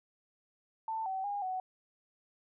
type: tone with pitch steps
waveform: sine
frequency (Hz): 889 / 763 / 813 / 746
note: A5 / G5 / G#5 / F#5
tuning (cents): +18 / -47 / -37 / +14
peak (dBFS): -33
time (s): 0.88-1.6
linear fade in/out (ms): 2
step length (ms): 180
effects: none